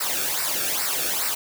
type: noise with flanger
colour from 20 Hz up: white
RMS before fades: -25 dBFS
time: 0-1.35 s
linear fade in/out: 10 ms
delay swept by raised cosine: 0.3 to 1.02 ms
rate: 2.4 Hz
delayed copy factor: -0.7
effects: none